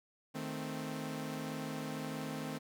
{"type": "chord", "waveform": "sawtooth", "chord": "A diminished", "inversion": "second", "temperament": "equal", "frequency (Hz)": [155.56, 220, 261.6], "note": ["Eb3", "A3", "C4"], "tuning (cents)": [0, 0, 0], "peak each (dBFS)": [-39, -40, -38], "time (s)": [0.34, 2.59], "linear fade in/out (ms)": 20, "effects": []}